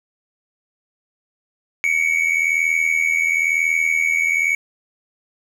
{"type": "tone pair together", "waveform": "triangle", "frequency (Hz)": [2206, 2287], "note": ["C#7", "D7"], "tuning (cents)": [-9, -47], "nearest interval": "minor second", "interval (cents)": 62, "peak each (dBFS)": -17, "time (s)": [1.84, 4.55], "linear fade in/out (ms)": 0, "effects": []}